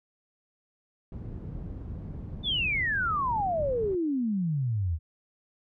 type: low-pass noise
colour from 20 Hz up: white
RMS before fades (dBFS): -38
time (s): 1.12-3.95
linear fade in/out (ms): 2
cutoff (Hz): 140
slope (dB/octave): 12
type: exponential sweep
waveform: sine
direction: down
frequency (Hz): 3603 to 76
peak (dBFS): -25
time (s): 2.43-4.99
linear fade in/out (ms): 50
effects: none